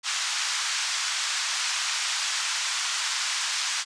white band-pass noise, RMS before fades -28 dBFS, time 0.03-3.85 s, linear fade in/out 50 ms, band 1000 to 7000 Hz, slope 24 dB/octave, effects resampled to 22050 Hz

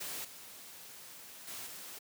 white noise with level steps, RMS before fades -41 / -51 / -44 / -47 dBFS, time 0-1.99 s, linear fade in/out 10 ms, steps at 0.24 / 1.47 / 1.66 s, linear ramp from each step 10 ms, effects high-pass 100 Hz 12 dB/octave

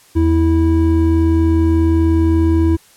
triangle tone pair together, 81.7 / 326.8 Hz, E2 / E4, -15 / -15 cents, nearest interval 2 octaves, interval 2400 cents, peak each -11 dBFS, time 0.15-2.77 s, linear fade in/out 20 ms, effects white hiss -48 dBFS RMS until 2.96 s + low-pass 12000 Hz 12 dB/octave

